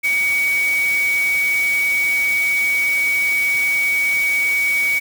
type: tone in noise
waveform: sine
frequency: 2255 Hz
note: C#7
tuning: 29 cents sharp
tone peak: -15 dBFS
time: 0.03-5 s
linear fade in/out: 20 ms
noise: white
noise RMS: -30 dBFS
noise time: 0.03-5 s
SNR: +12 dB
effects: none